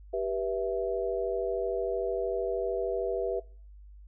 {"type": "chord", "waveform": "sine", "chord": "E minor", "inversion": "first", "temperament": "equal with one note detuned", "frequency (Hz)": [392, 485.1, 659.3], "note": ["G4", "B4", "E5"], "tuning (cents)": [0, -31, 0], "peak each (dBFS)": -32, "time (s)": [0.13, 3.4], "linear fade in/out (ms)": 10, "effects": ["noise-tail reverb RT60 0.4 s tail -21 dB re dry", "added 50 Hz sine -47 dBFS peak until 4.07 s"]}